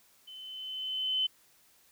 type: tone with level ramp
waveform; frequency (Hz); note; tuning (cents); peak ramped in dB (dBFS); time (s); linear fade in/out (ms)
sine; 3046; F#7; +50; -45 to -25; 0.27-1.27; 10
effects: white hiss -64 dBFS RMS until 1.91 s